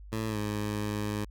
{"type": "tone with pitch glide", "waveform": "15% pulse", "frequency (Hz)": [110.4, 104.81], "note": ["A2", "G#2"], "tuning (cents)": [6, 16], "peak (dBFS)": -24, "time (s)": [0.12, 1.25], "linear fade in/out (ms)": 10, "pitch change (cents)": -90, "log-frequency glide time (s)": [0.28, 0.38], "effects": ["added 50 Hz sine -44 dBFS peak until 1.3 s"]}